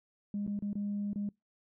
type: tone with dropouts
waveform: sine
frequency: 204.1 Hz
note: G#3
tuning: 30 cents flat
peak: -31 dBFS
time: 0.34-1.29 s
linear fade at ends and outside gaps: 2 ms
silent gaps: 0.466-0.476 / 0.591-0.623 / 0.731-0.754 / 1.132-1.158 s
effects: noise-tail reverb RT60 0.2 s tail -26 dB re dry + tanh soft clip ceiling -28 dBFS